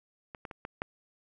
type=clicks; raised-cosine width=0.5 ms; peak=-27 / -25 / -27 / -23 / -17 dBFS; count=5; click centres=0.348 / 0.452 / 0.512 / 0.651 / 0.819 s; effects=none